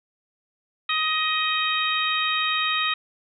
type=harmonic tone; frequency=627 Hz; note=D#5; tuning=13 cents sharp; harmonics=2 / 3 / 4 / 5 / 6; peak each=-26 / -29 / -27 / -30 / -27 dBFS; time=0.89-2.94 s; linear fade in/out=5 ms; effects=none